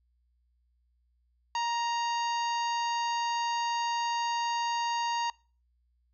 harmonic tone with a mistuned harmonic, 932.3 Hz, A#5, in tune, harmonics 1 / 2 / 3 / 4 / 5 / 6 / 7, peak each -28 / -40 / -39 / -45 / -41 / -53 / -45 dBFS, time 1.55-5.3 s, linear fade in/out 2 ms, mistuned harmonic 1, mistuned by +18 cents, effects noise-tail reverb RT60 0.4 s tail -25 dB re dry + added 60 Hz sine -68 dBFS peak until 6.13 s

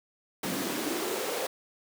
pink noise with high-pass filter sweep, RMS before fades -32 dBFS, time 0.43-1.47 s, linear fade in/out 5 ms, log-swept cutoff 220 to 500 Hz, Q 3.5, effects none

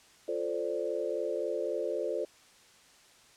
sine chord, D minor seventh, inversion first, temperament equal, 349.2 / 440 / 523.3 / 587.3 Hz, F4 / A4 / C5 / D5, 0 / 0 / 0 / 0 cents, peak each -37 / -35 / -35 / -36 dBFS, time 0.28-2.25 s, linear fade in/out 5 ms, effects white hiss -59 dBFS RMS until 3.36 s + low-pass 8000 Hz 12 dB/octave

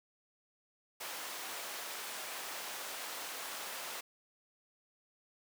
pink high-pass noise, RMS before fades -43 dBFS, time 1-4.01 s, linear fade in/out 10 ms, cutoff 650 Hz, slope 12 dB/octave, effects none

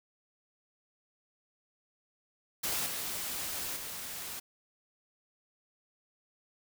white noise with level steps, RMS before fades -33 / -37 / -41 dBFS, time 2.63-4.4 s, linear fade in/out 10 ms, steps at 2.86 / 3.76 s, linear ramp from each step 5 ms, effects none

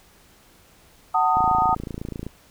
sine chord, D# diminished, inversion first, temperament just, 746.7 / 896 / 1244.5 Hz, F#5 / A5 / D#6, +16 / +31 / 0 cents, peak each -21 dBFS, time 1.14-1.75 s, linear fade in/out 10 ms
click train, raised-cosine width 3 ms, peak -18 dBFS, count 26, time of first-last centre 1.37-2.266 s, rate 27.9 Hz
effects pink hiss -54 dBFS RMS until 2.5 s

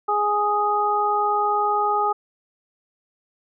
harmonic tone, 415.3 Hz, G#4, in tune, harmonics 1 / 2 / 3, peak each -26 / -21 / -22 dBFS, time 0.08-2.13 s, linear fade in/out 10 ms, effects none

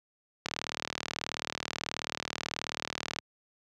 click train, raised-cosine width 0.2 ms, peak -14 dBFS, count 106, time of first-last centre 0.46-3.187 s, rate 38.5 Hz, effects high-pass 100 Hz 12 dB/octave

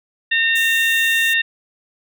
harmonic tone, 914 Hz, A#5, 34 cents flat, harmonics 2 / 3 / 4, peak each -16 / -20 / -22 dBFS, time 0.31-1.42 s, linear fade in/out 10 ms
pink high-pass noise, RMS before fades -30 dBFS, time 0.55-1.34 s, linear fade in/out 10 ms, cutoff 5800 Hz, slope 96 dB/octave
effects none

